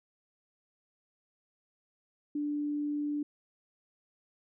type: tone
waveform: sine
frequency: 293.7 Hz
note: D4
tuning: in tune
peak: -30 dBFS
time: 2.35-3.23 s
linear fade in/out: 5 ms
effects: none